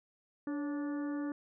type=harmonic tone with a mistuned harmonic; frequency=291.3 Hz; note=D4; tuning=14 cents flat; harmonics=1 / 2 / 3 / 4 / 5 / 6; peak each=-34 / -47 / -53 / -51 / -53 / -54 dBFS; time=0.47-1.32 s; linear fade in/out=2 ms; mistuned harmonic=2; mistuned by=-69 cents; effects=none